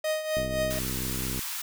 45% pulse tone with tremolo, 623 Hz, D#5, 2 cents sharp, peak -24 dBFS, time 0.04-0.79 s, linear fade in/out 5 ms, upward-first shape triangle, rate 3.9 Hz, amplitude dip 70%
click train, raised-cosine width 3 ms, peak -22 dBFS, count 67, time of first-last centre 0.37-1.392 s, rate 64.6 Hz
white high-pass noise, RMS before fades -34 dBFS, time 0.7-1.62 s, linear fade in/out 10 ms, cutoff 850 Hz, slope 48 dB/octave
effects none

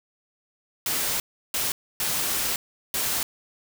white noise bursts at uneven times, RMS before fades -26 dBFS, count 4, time 0.86-1.2 / 1.54-1.72 / 2-2.56 / 2.94-3.23 s, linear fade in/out 2 ms, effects none

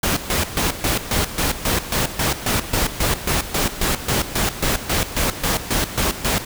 pink noise with tremolo, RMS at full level -19 dBFS, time 0.03-6.45 s, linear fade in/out 5 ms, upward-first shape square, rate 3.7 Hz, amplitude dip 75%, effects none

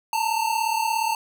square tone pair together, 878.9 / 916 Hz, A5 / A#5, -2 / -31 cents, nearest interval minor second, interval 71 cents, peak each -25 dBFS, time 0.13-1.15 s, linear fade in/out 2 ms, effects none

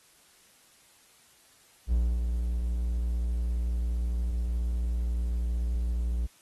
triangle tone with ADSR envelope, 59 Hz, A#1, 22 cents sharp, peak -19 dBFS, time 1.87-6.27 s, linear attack 52 ms, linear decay 270 ms, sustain -5 dB, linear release 15 ms, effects white hiss -60 dBFS RMS until 6.41 s + AAC 32 kbps

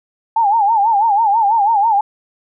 sine tone with vibrato, 857 Hz, A5, 46 cents flat, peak -10 dBFS, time 0.36-2.01 s, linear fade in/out 5 ms, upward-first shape sine, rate 6.1 Hz, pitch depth 140 cents each way, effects none

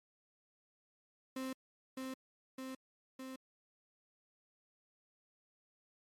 35% pulse tone with echo, 261.8 Hz, C4, 1 cent sharp, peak -37 dBFS, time 1.36-1.53 s, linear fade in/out 5 ms, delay 610 ms, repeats 3, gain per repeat -2 dB, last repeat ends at 3.36 s, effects MP3 64 kbps

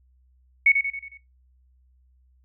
sine tone with echo, 2217 Hz, C#7, in tune, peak -12 dBFS, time 0.66-0.72 s, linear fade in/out 5 ms, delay 91 ms, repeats 5, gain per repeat -6 dB, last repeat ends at 1.175 s, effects noise-tail reverb RT60 0.2 s tail -18 dB re dry + added 63 Hz sine -57 dBFS peak until 2.44 s

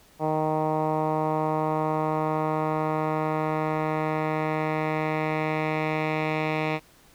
10% pulse tone with low-pass filter sweep, 155.56 Hz, D#3, in tune, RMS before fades -26 dBFS, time 0.19-6.8 s, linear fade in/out 50 ms, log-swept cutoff 850 to 2600 Hz, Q 1.9, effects pink hiss -56 dBFS RMS until 7.14 s

